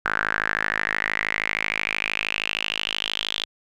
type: tone with band-pass filter sweep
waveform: sawtooth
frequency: 53 Hz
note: G#1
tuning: 36 cents sharp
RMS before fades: -26 dBFS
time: 0.05-3.45 s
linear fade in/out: 5 ms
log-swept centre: 1500 to 3400 Hz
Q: 6.2
effects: none